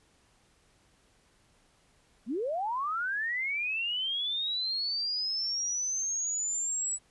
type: linear sweep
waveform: sine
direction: up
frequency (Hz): 196 to 7902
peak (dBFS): -29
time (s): 2.26-6.99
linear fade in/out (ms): 50
effects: pink hiss -66 dBFS RMS until 7.1 s + resampled to 24000 Hz